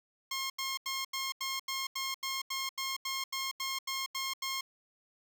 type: tone bursts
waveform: 10% pulse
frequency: 1072 Hz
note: C6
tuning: 42 cents sharp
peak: -25 dBFS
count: 16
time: 0.31-4.61 s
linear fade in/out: 5 ms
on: 190 ms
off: 84 ms
effects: none